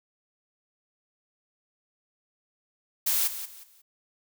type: noise with echo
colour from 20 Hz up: blue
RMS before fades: -25 dBFS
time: 3.06-3.28 s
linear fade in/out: 10 ms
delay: 180 ms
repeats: 3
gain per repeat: -11 dB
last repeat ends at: 3.82 s
effects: none